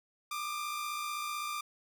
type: tone pair together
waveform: sawtooth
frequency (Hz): 1187 / 1242.8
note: D6 / D#6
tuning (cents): +18 / -2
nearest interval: minor second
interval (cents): 80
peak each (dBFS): -32 / -40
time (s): 0.31-1.61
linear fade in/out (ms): 5
effects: none